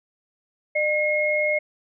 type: tone pair together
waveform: sine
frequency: 605 / 2156 Hz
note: D#5 / C#7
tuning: -49 / -49 cents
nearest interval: octave + minor seventh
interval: 2200 cents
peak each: -22 dBFS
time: 0.75-1.59 s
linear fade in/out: 10 ms
effects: none